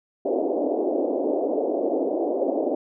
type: band-pass noise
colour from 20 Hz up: pink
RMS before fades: -24 dBFS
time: 0.25-2.75 s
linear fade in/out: 5 ms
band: 280 to 690 Hz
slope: 48 dB/octave
effects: none